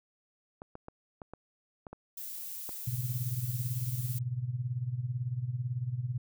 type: clicks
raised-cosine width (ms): 1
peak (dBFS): -29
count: 8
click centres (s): 0.619 / 0.754 / 0.884 / 1.218 / 1.336 / 1.868 / 1.93 / 2.692
type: noise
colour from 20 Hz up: violet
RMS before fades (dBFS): -41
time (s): 2.17-4.19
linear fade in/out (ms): 5
type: tone with tremolo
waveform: sine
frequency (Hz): 123.47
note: B2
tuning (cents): 0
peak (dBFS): -28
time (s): 2.87-6.18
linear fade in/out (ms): 5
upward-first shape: sine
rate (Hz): 18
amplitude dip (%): 75
effects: none